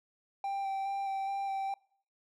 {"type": "tone with vibrato", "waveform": "triangle", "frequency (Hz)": 784, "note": "G5", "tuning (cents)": 0, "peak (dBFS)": -30, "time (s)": [0.44, 1.74], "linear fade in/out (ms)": 2, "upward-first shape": "square", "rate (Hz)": 2.4, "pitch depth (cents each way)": 12, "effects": ["noise-tail reverb RT60 0.6 s tail -25 dB re dry"]}